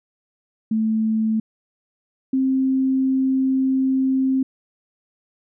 sine tone pair in turn, 220 / 264.1 Hz, A3 / C4, 0 / +16 cents, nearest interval minor third, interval 316 cents, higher second, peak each -17 / -16 dBFS, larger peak second, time 0.71-1.4 / 2.33-4.43 s, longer second, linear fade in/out 5 ms, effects none

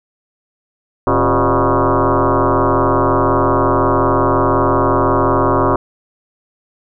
sine tone with frequency modulation, 349.2 Hz, F4, in tune, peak -10 dBFS, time 1.07-5.76 s, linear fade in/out 2 ms, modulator 124 Hz, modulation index 7.1, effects none

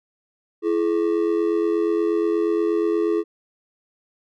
triangle ring-modulated tone, 379.2 Hz, F#4, 43 cents sharp, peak -13 dBFS, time 0.62-3.24 s, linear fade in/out 50 ms, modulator 44.2 Hz, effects none

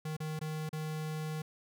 square tone with dropouts, 155.56 Hz, D#3, in tune, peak -36 dBFS, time 0.05-1.42 s, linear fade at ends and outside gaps 5 ms, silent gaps 0.167-0.202 / 0.392-0.412 / 0.692-0.729 s, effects none

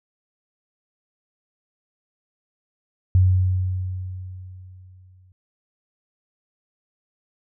sine tone with exponential decay, 92.4 Hz, F#2, 2 cents flat, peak -11 dBFS, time 3.15-5.32 s, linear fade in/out 0 ms, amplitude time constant 470 ms, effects none

